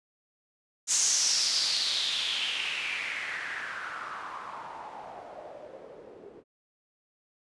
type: noise with low-pass filter sweep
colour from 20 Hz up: blue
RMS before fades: -32 dBFS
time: 0.87-6.44 s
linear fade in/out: 50 ms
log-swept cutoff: 7000 to 380 Hz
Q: 4.6
effects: resampled to 24000 Hz